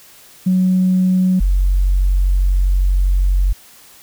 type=tone pair in turn; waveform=sine; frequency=185 / 46.25 Hz; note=F#3 / F#1; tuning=0 / 0 cents; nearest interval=2 octaves; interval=2400 cents; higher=first; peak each=-10 dBFS; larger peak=neither; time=0.46-1.4 / 1.4-3.53 s; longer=second; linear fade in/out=10 ms; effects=tanh soft clip ceiling -6 dBFS + white hiss -44 dBFS RMS until 4.02 s